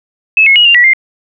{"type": "tone with pitch steps", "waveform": "sine", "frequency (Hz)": [2597, 2175, 2899, 2788, 1941, 2100], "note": ["E7", "C#7", "F#7", "F7", "B6", "C7"], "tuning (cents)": [-26, -33, -36, -4, -31, 6], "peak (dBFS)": -3, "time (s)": [0.37, 0.934], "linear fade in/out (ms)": 2, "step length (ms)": 94, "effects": []}